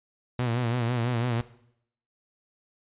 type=tone with vibrato; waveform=sawtooth; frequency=120 Hz; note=B2; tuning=49 cents flat; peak=-21 dBFS; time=0.39-1.41 s; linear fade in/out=0 ms; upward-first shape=sine; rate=6 Hz; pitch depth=80 cents each way; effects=noise-tail reverb RT60 0.7 s tail -17 dB re dry + resampled to 8000 Hz